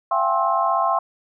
sine tone cluster, 677 / 771 / 827 / 1062 / 1308 Hz, E5 / G5 / G#5 / C6 / E6, +46 / -29 / -8 / +25 / -14 cents, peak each -23 / -24 / -28 / -20 / -28 dBFS, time 0.11-0.99 s, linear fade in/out 5 ms, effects none

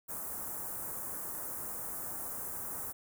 white band-stop noise, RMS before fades -40 dBFS, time 0.08-2.93 s, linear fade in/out 20 ms, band 1400 to 8500 Hz, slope 24 dB/octave, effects none

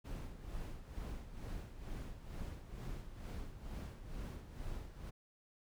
brown noise with tremolo, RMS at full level -43 dBFS, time 0.04-5.11 s, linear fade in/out 20 ms, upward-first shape sine, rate 2.2 Hz, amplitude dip 65%, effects none

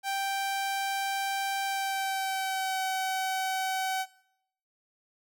sawtooth tone with pitch glide, 784 to 758.6 Hz, G5 to F#5, 0 to +43 cents, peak -25 dBFS, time 0.03-4.06 s, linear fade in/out 50 ms, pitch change -57 cents, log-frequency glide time 1.65-2.81 s, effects noise-tail reverb RT60 0.7 s tail -20 dB re dry

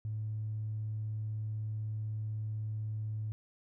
triangle tone with tanh clipping, 108 Hz, A2, 32 cents flat, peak -34 dBFS, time 0.05-3.32 s, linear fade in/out 0 ms, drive 4 dB, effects none

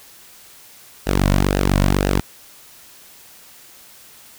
sawtooth tone with flanger, 48 Hz, G1, 36 cents flat, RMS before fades -17 dBFS, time 1.06-2.21 s, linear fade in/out 20 ms, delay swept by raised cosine 0.89 to 2.49 ms, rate 2 Hz, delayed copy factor -0.65, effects white hiss -45 dBFS RMS until 4.38 s

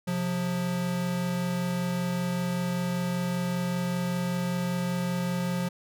square tone pair together, 133.04 / 178.2 Hz, C3 / F3, +29 / +35 cents, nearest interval perfect fourth, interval 506 cents, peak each -35 / -28 dBFS, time 0.07-5.69 s, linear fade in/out 10 ms, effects none

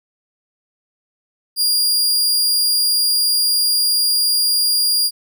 sawtooth tone, 4821 Hz, D8, 45 cents sharp, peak -11 dBFS, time 1.56-5.11 s, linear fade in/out 50 ms, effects none

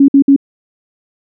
sine tone bursts, 277.2 Hz, C#4, in tune, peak -3 dBFS, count 3, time 0-0.363 s, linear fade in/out 5 ms, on 83 ms, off 57 ms, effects none

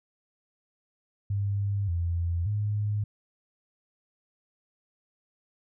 sine tone with pitch steps, 100.4 / 85.5 / 104.4 Hz, G2 / F2 / G#2, +42 / -36 / +10 cents, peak -25 dBFS, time 1.3-3.04 s, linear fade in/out 5 ms, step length 580 ms, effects none

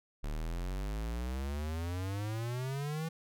square exponential sweep, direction up, 35.91 to 164.8 Hz, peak -35 dBFS, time 0.23-3.09 s, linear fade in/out 10 ms, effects none

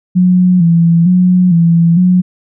sine tone with vibrato, 174.61 Hz, F3, in tune, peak -5 dBFS, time 0.15-2.22 s, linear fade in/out 20 ms, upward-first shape square, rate 1.1 Hz, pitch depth 67 cents each way, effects none

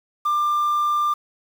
sine tone, 1191 Hz, D6, 24 cents sharp, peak -15 dBFS, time 0.25-1.14 s, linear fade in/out 10 ms, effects tanh soft clip ceiling -17 dBFS + 7-bit

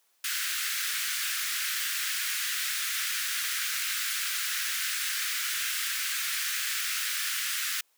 pink high-pass noise, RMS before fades -31 dBFS, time 0.24-7.81 s, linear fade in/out 5 ms, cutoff 1400 Hz, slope 48 dB/octave, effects white hiss -69 dBFS RMS until 7.97 s + high-pass 400 Hz 12 dB/octave

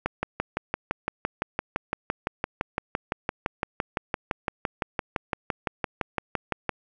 click train, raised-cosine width 0.5 ms, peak -10 dBFS, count 40, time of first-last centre 0.06-6.693 s, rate 5.88 Hz, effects none

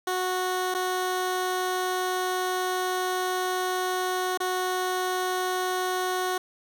15% pulse tone with dropouts, 367.9 Hz, F#4, 10 cents flat, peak -19 dBFS, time 0.07-6.38 s, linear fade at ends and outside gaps 5 ms, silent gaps 0.742-0.747 / 4.375-4.402 s, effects none

